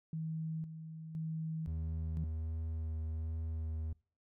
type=tone with tremolo; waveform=sine; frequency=159.8 Hz; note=D#3; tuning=47 cents sharp; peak=-36 dBFS; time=0.13-2.24 s; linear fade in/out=2 ms; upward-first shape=square; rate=0.98 Hz; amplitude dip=60%
type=tone with vibrato; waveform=triangle; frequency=79.9 Hz; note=D#2; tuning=47 cents sharp; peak=-34 dBFS; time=1.67-3.93 s; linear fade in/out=5 ms; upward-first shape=sine; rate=1.3 Hz; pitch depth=15 cents each way
effects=noise-tail reverb RT60 0.4 s tail -25 dB re dry